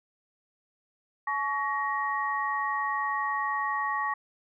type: tone cluster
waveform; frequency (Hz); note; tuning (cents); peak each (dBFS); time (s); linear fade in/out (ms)
sine; 854 / 1124 / 1882; G#5 / C#6 / A#6; +48 / +24 / +16; -33 / -29 / -32; 1.27-4.14; 5
effects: none